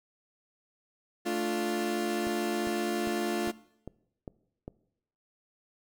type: chord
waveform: 30% pulse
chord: D minor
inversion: second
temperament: equal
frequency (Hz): 220 / 293.7 / 349.2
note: A3 / D4 / F4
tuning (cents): 0 / 0 / 0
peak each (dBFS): -32 / -34 / -28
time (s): 1.25-3.52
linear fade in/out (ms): 20
type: click train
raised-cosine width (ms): 2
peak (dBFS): -26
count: 7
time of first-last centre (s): 2.27-4.68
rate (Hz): 2.49
effects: noise-tail reverb RT60 0.8 s tail -20 dB re dry